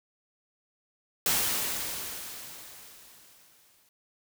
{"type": "noise with exponential decay", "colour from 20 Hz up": "white", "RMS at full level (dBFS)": -25, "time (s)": [1.26, 3.89], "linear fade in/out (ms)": 2, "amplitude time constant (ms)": 570, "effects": []}